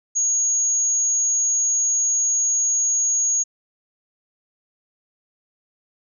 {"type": "tone", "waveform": "sine", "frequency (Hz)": 6640, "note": "G#8", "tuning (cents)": -1, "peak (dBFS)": -17, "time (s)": [0.15, 3.44], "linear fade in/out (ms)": 20, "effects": []}